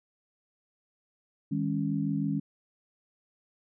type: tone cluster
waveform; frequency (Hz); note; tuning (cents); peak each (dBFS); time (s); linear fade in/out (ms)
sine; 156.3 / 202.6 / 276.3; D#3 / G#3 / C#4; +8 / -43 / -6; -31; 1.51-2.4; 10
effects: none